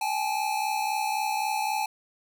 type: tone pair together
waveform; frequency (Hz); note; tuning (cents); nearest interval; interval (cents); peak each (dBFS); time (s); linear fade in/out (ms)
square; 795.2 / 859; G5 / A5; +25 / -42; minor second; 133; -31 / -28; 0.01-1.86; 5
effects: none